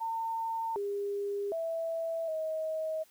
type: tone with pitch steps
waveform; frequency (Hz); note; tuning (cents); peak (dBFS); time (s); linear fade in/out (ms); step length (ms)
sine; 906 / 404 / 658 / 633; A#5 / G#4 / E5 / D#5; -50 / -48 / -3 / +30; -31; 0-3.04; 20; 760
effects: white hiss -63 dBFS RMS until 3.1 s